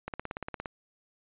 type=click train; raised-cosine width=0.5 ms; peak=-20 dBFS; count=11; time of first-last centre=0.08-0.658 s; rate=17.3 Hz; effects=resampled to 8000 Hz